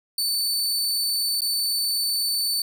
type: tone with dropouts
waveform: sawtooth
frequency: 4516 Hz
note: C#8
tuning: 31 cents sharp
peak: -19 dBFS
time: 0.18-2.62 s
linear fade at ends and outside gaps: 2 ms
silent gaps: 1.407-1.418 s
effects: none